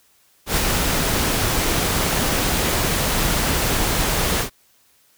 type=noise with ADSR envelope; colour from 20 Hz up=pink; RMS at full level=-17 dBFS; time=0.46-4.5 s; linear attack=110 ms; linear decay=16 ms; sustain=-3 dB; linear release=97 ms; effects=white hiss -58 dBFS RMS until 5.17 s